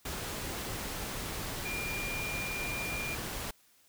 sine tone in noise, 2400 Hz, D7, 37 cents sharp, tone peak -36 dBFS, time 1.65-3.15 s, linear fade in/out 5 ms, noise pink, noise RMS -38 dBFS, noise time 0.05-3.51 s, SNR -1 dB, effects white hiss -65 dBFS RMS until 3.88 s

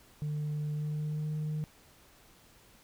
sine tone with pitch glide, 150 to 153.15 Hz, D3 to D#3, +37 to -27 cents, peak -29 dBFS, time 0.22-1.64 s, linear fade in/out 0 ms, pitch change +36 cents, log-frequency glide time 0.73-1.33 s, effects tanh soft clip ceiling -30 dBFS + pink hiss -60 dBFS RMS until 2.83 s

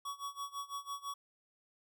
square tone with tremolo, 1125 Hz, C#6, 25 cents sharp, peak -38 dBFS, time 0.05-1.14 s, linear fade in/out 5 ms, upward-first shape sine, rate 6 Hz, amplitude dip 90%, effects none

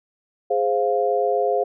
sine chord, F minor, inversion first, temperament equal, 415.3 / 523.3 / 698.5 Hz, Ab4 / C5 / F5, 0 / 0 / 0 cents, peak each -22 dBFS, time 0.5-1.64 s, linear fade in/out 10 ms, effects none

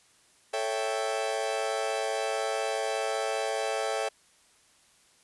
40% pulse chord, A dominant seventh, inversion none, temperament equal, 440 / 554.4 / 659.3 / 784 Hz, A4 / C#5 / E5 / G5, 0 / 0 / 0 / 0 cents, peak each -33 dBFS, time 0.53-4.09 s, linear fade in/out 10 ms, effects white hiss -62 dBFS RMS until 5.23 s + resampled to 24000 Hz

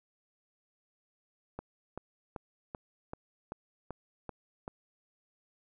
click train, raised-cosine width 1 ms, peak -25 dBFS, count 9, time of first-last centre 1.59-4.679 s, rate 2.59 Hz, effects none

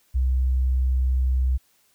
sine tone, 64.3 Hz, C2, 30 cents flat, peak -18 dBFS, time 0.14-1.58 s, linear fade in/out 20 ms, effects white hiss -63 dBFS RMS until 1.94 s

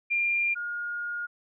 sine tone pair in turn, 2394 / 1426.7 Hz, D7 / F6, +33 / +37 cents, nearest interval major sixth, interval 896 cents, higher first, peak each -23 / -30 dBFS, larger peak first, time 0.1-0.55 / 0.55-1.27 s, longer second, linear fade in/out 20 ms, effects none

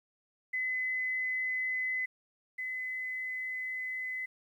sine tone pair in turn, 2024 / 2024 Hz, B6 / B6, +42 / +42 cents, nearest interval unison, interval 0 cents, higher neither, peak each -30 / -34 dBFS, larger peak first, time 0.53-2.06 / 2.58-4.26 s, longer second, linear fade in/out 10 ms, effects 11-bit

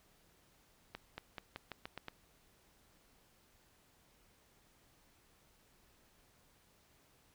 accelerating click train, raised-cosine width 0.3 ms, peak -27 dBFS, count 8, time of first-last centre 0.95-2.083 s, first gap 230 ms, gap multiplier 0.88, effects pink hiss -69 dBFS RMS until 7.34 s

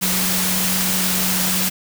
sine tone in noise, 185 Hz, F#3, in tune, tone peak -24 dBFS, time 0.01-1.7 s, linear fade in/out 20 ms, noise white, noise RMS -20 dBFS, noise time 0.01-1.7 s, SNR -7 dB, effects none

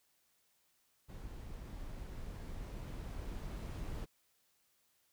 brown noise with level ramp, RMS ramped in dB -48 to -41 dBFS, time 1.08-4.06 s, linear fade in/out 20 ms, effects white hiss -75 dBFS RMS until 5.12 s

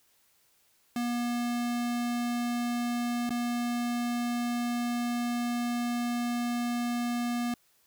square tone with dropouts, 240 Hz, B3, 49 cents flat, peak -29 dBFS, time 0.96-7.54 s, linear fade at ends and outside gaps 2 ms, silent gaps 3.294-3.305 s, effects white hiss -67 dBFS RMS until 7.86 s

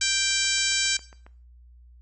harmonic tone, 784 Hz, G5, in tune, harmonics 2 / 3 / 4 / 5 / 6 / 7 / 8 / 9 / 10, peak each -31 / -31 / -31 / -31 / -31 / -31 / -31 / -31 / -31 dBFS, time 0.01-0.97 s, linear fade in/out 5 ms
click train, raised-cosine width 0.5 ms, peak -33 dBFS, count 8, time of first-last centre 0.31-1.265 s, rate 7.33 Hz
effects noise-tail reverb RT60 0.5 s tail -18 dB re dry + added 60 Hz sine -48 dBFS peak until 2.01 s

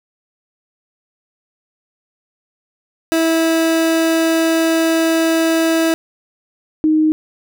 30% pulse / sine tone pair in turn, 326.2 / 311.1 Hz, E4 / D#4, -18 / 0 cents, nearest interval minor second, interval 82 cents, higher first, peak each -10 dBFS, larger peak neither, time 3.12-5.94 / 6.84-7.12 s, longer first, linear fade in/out 0 ms, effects none

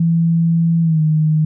sine tone with pitch glide, 166.4 to 155.26 Hz, E3 to D#3, +17 to -3 cents, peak -11 dBFS, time 0-1.45 s, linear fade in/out 5 ms, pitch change -120 cents, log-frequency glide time 0.82-1.01 s, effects none

